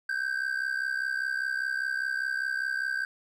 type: ring-modulated tone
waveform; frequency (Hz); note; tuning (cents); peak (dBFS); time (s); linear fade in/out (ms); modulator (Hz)
triangle; 1568; G6; 0; -23; 0.09-3.05; 2; 32.5
effects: none